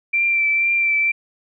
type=tone with vibrato; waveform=sine; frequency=2349 Hz; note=D7; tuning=in tune; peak=-15 dBFS; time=0.13-1.12 s; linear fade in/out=10 ms; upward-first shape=triangle; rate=2.1 Hz; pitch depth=25 cents each way; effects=none

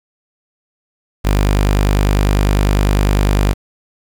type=tone; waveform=sawtooth; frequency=49.98 Hz; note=G1; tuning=34 cents sharp; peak=-7 dBFS; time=1.24-3.54 s; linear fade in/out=20 ms; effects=7-bit

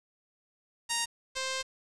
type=tone pair in turn; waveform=5% pulse; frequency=932.3 / 525.1 Hz; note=A#5 / C5; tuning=0 / +6 cents; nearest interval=minor seventh; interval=994 cents; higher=first; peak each=-16 / -20 dBFS; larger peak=first; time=0.89-1.06 / 1.35-1.63 s; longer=second; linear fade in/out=20 ms; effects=resampled to 24000 Hz + 8-bit

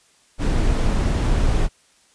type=noise; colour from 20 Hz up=brown; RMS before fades=-18 dBFS; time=0.38-1.69 s; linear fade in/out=50 ms; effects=white hiss -57 dBFS RMS until 2.14 s + resampled to 22050 Hz

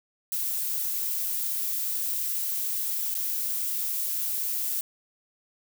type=noise with dropouts; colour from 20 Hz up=violet; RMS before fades=-29 dBFS; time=0.32-4.81 s; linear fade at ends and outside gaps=1 ms; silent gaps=3.143-3.151 s; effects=none

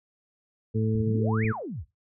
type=harmonic tone; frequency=110 Hz; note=A2; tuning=in tune; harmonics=1 / 2 / 3 / 4; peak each=-25 / -28 / -38 / -30 dBFS; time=0.74-1.53 s; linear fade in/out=20 ms
type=clicks; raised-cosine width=5 ms; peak=-26 dBFS; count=2; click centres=0.955 / 1.448 s
type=exponential two-way sweep; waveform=sine; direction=up then down; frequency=58.27 to 2505 to 58.27 Hz; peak=-32 dBFS; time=0.96-1.85 s; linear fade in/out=50 ms; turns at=1.45 s
effects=noise-tail reverb RT60 0.2 s tail -17 dB re dry

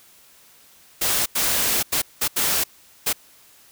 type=noise bursts at uneven times; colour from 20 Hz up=white; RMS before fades=-21 dBFS; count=6; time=1.01-1.26 / 1.35-1.83 / 1.92-2.02 / 2.21-2.28 / 2.36-2.64 / 3.06-3.13 s; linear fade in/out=10 ms; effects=white hiss -52 dBFS RMS until 3.71 s

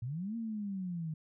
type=linear two-way sweep; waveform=sine; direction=up then down; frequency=110 to 233.1 to 153.3 Hz; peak=-35 dBFS; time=0.02-1.14 s; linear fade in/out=5 ms; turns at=0.36 s; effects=none

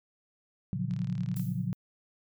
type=chord; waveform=sine; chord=Gb major seventh; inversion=first; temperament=equal with one note detuned; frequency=116.54 / 141.75 / 174.61 / 185 Hz; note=Bb2 / Db3 / F3 / Gb3; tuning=0 / +39 / 0 / 0 cents; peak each=-35 dBFS; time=0.73-1.73 s; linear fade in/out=0 ms
type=click train; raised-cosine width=0.2 ms; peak=-34 dBFS; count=19; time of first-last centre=0.91-1.396 s; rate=37 Hz
type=noise with exponential decay; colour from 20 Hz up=violet; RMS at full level=-42 dBFS; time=1.36-1.75 s; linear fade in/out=5 ms; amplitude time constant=84 ms
effects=none

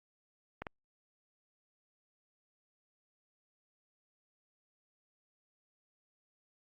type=clicks; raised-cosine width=0.5 ms; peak=-24 dBFS; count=2; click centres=0.62 / 0.668 s; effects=Opus 48 kbps

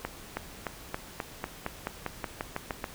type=accelerating click train; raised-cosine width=0.5 ms; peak=-16 dBFS; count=14; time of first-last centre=0.05-2.842 s; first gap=320 ms; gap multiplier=0.93; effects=pink hiss -47 dBFS RMS until 2.94 s

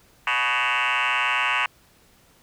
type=tone with frequency modulation; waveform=sine; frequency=1883 Hz; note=A#6; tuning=17 cents sharp; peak=-18 dBFS; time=0.27-1.66 s; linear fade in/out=2 ms; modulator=128 Hz; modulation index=7.7; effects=tanh soft clip ceiling -17 dBFS + pink hiss -57 dBFS RMS until 2.42 s

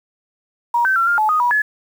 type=tone with pitch steps; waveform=sine; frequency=949 / 1543 / 1359 / 1404 / 860 / 1243 / 970 / 1706 Hz; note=A#5 / G6 / F6 / F6 / A5 / D#6 / B5 / G#6; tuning=+31 / -28 / -48 / +9 / -40 / -2 / -31 / +46 cents; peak=-13 dBFS; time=0.74-1.62 s; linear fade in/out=5 ms; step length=110 ms; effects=7-bit

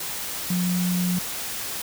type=tone in noise; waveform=sine; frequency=179.2 Hz; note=F3; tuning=45 cents sharp; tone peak=-21 dBFS; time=0.5-1.19 s; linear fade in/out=5 ms; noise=white; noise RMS=-31 dBFS; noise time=0-1.82 s; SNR=+7 dB; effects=none

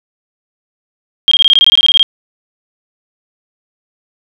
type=tone bursts; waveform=sine; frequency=3222 Hz; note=G7; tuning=47 cents sharp; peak=-4 dBFS; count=14; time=1.28-2.029 s; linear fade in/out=0 ms; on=34 ms; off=21 ms; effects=none

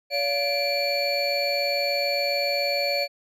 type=tone cluster; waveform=triangle; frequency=570 / 697 / 2349 / 4428 Hz; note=C#5 / F5 / D7 / C#8; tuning=+48 / -4 / 0 / -3 cents; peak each=-24 / -30 / -27 / -26 dBFS; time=0.1-3.08 s; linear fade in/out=50 ms; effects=none

